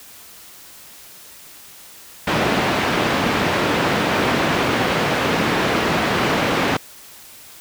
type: band-pass noise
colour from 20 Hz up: pink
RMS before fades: -19 dBFS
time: 2.27-6.77 s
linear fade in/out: 5 ms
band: 160 to 2900 Hz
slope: 12 dB/octave
effects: white hiss -42 dBFS RMS until 7.6 s